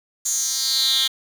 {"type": "tone with high-pass filter sweep", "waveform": "10% pulse", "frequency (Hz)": 264.8, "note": "C4", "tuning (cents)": 21, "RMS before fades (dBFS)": -21, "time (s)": [0.25, 1.08], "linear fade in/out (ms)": 10, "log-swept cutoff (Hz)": [7000, 3200], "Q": 5, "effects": ["7-bit"]}